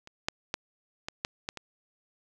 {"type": "clicks", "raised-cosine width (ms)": 0.2, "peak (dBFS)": [-29, -10, -12, -17, -12, -15, -22], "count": 7, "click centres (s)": [0.074, 0.285, 0.541, 1.085, 1.249, 1.489, 1.573], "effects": []}